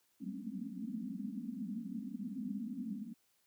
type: band-pass noise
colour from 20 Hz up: pink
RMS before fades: -42 dBFS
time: 0.2-3.14 s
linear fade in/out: 10 ms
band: 190 to 270 Hz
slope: 96 dB/octave
effects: white hiss -75 dBFS RMS until 3.46 s + high-pass 60 Hz 12 dB/octave